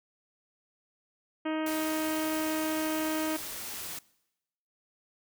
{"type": "harmonic tone", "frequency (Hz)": 313.5, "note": "D#4", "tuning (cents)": 13, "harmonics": [1, 2, 3, 4, 5, 6, 7, 8, 9, 10], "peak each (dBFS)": [-30, -36, -40, -42, -44, -46, -47, -48, -49, -50], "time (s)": [1.45, 3.37], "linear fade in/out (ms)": 10}
{"type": "noise", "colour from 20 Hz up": "white", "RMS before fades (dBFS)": -39, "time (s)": [1.66, 3.99], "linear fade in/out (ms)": 5}
{"effects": ["noise-tail reverb RT60 0.9 s tail -22 dB re dry"]}